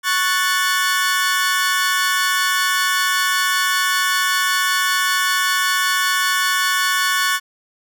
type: chord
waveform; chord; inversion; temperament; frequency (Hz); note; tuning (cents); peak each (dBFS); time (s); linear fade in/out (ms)
sawtooth; F# minor; second; equal; 1108.7 / 1480 / 1760; C#6 / F#6 / A6; 0 / 0 / 0; -17; 0.03-7.4; 50
effects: none